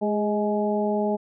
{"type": "harmonic tone with a mistuned harmonic", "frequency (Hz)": 210, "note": "G#3", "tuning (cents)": 19, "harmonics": [1, 2, 3, 4], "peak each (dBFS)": [-25, -26, -27, -30], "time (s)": [0.01, 1.17], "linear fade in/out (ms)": 20, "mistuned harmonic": 2, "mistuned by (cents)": -29, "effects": []}